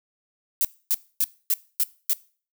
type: noise bursts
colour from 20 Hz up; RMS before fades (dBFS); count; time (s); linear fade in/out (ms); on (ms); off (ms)
violet; -21; 6; 0.61-2.132; 0; 37; 260
effects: noise-tail reverb RT60 0.4 s tail -21 dB re dry